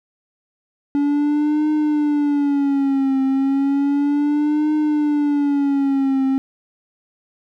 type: tone with vibrato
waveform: triangle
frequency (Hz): 285.1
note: C#4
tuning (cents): +49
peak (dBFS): -13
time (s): 0.95-6.38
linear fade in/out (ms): 0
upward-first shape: triangle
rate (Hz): 0.33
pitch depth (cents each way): 120
effects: none